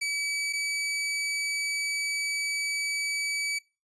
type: tone pair in turn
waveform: sawtooth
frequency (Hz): 2290 / 2290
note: D7 / D7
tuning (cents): -44 / -44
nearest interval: unison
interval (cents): 0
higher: neither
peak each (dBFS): -24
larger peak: neither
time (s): 0.01-0.53 / 0.53-3.59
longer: second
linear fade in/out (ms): 10
effects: noise-tail reverb RT60 0.3 s tail -23 dB re dry + resampled to 24000 Hz